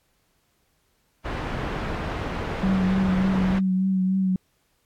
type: low-pass noise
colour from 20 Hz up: pink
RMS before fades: -29 dBFS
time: 1.24-3.6 s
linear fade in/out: 20 ms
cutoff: 1900 Hz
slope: 12 dB/octave
type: tone with vibrato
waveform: sine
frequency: 188.6 Hz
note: F#3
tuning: 33 cents sharp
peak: -19 dBFS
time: 2.63-4.36 s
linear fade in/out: 2 ms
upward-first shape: triangle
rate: 3.4 Hz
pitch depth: 32 cents each way
effects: pink hiss -68 dBFS RMS until 4.85 s + AAC 64 kbps